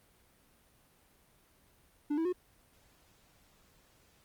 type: tone with pitch steps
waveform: triangle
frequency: 293.7 / 325.9 / 361.6 Hz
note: D4 / E4 / F#4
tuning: 0 / -20 / -40 cents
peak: -27 dBFS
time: 2.1-2.328 s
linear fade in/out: 10 ms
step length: 76 ms
effects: pink hiss -66 dBFS RMS until 4.24 s + Opus 32 kbps